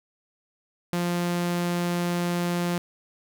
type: tone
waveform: sawtooth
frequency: 174.61 Hz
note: F3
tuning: in tune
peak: -20 dBFS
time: 0.93-2.78 s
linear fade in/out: 0 ms
effects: none